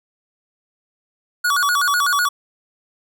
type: tone with vibrato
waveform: square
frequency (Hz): 1285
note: E6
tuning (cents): -45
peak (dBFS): -16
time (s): 1.44-2.29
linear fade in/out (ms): 10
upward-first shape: square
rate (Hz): 8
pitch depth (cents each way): 210
effects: none